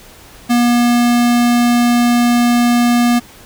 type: tone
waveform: square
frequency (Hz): 240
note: B3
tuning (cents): -49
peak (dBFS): -10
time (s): 0.49-3.2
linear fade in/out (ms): 20
effects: pink hiss -40 dBFS RMS until 3.45 s